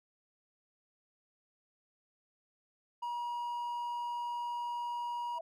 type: tone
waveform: triangle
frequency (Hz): 957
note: A#5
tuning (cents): +45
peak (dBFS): -33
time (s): 3.02-5.39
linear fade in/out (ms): 10
type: tone with exponential growth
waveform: sine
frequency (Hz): 659.3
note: E5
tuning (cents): 0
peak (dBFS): -37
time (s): 5.3-5.41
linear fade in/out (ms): 5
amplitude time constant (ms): 22
effects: none